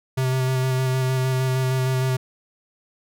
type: tone with vibrato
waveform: square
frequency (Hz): 130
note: C3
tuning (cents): -11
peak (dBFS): -20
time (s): 0.17-2.17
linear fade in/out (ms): 10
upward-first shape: square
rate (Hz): 6.5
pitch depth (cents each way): 13
effects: none